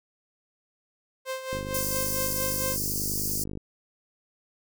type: tone with tremolo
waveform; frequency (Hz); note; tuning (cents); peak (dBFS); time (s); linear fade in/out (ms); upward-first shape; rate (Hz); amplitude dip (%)
sawtooth; 523.3; C5; 0; -25; 1.25-2.78; 50; sine; 4.4; 65
type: click train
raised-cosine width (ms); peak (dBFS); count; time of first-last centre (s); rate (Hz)
3; -23; 104; 1.53-3.574; 50.4
type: high-pass noise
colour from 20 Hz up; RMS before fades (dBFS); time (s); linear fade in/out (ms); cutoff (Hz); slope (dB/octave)
white; -30; 1.74-3.44; 5; 4600; 96
effects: none